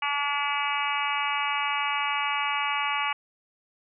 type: harmonic tone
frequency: 286.8 Hz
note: D4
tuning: 41 cents flat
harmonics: 3 / 4 / 5 / 6 / 7 / 8 / 9 / 10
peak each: -31 / -30 / -37 / -40 / -35 / -31 / -35 / -34 dBFS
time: 0.02-3.13 s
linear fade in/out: 5 ms
effects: none